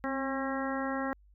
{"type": "harmonic tone with a mistuned harmonic", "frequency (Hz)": 270, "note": "C#4", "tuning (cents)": -45, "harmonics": [1, 2, 3, 4, 5, 6, 7], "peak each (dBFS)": [-34, -37, -39, -40, -41, -42, -42], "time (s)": [0.04, 1.13], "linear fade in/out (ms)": 0, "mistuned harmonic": 1, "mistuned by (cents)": -30, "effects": ["added 50 Hz sine -57 dBFS peak until 1.34 s"]}